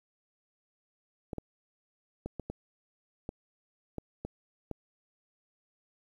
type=clicks; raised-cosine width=2 ms; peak=-23 dBFS; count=9; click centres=1.332 / 1.383 / 2.26 / 2.397 / 2.5 / 3.291 / 3.983 / 4.25 / 4.713 s; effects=10-bit